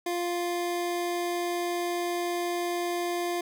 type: tone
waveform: 25% pulse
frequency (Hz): 349.2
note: F4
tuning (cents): 0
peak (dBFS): -24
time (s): 0.06-3.41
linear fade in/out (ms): 5
effects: none